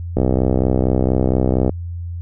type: click train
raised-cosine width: 2 ms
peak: -3 dBFS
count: 99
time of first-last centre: 0.17-1.694 s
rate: 64.3 Hz
effects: added 86 Hz sine -24 dBFS peak until 2.21 s